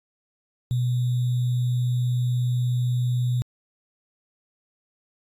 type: tone with sample-and-hold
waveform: sine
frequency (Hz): 123.47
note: B2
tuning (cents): 0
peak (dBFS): -20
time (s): 0.71-3.42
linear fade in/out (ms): 0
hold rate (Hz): 3675
effects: AAC 64 kbps